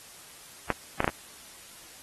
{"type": "clicks", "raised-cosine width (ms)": 0.5, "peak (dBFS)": -9, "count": 4, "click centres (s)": [0.703, 1.004, 1.044, 1.078], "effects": ["white hiss -49 dBFS RMS until 2.02 s", "AAC 32 kbps"]}